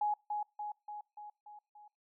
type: tone with echo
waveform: sine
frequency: 836 Hz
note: G#5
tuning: 11 cents sharp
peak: -29 dBFS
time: 0.01-0.14 s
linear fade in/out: 5 ms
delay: 290 ms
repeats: 6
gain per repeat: -4 dB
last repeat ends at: 1.88 s
effects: noise-tail reverb RT60 0.3 s tail -26 dB re dry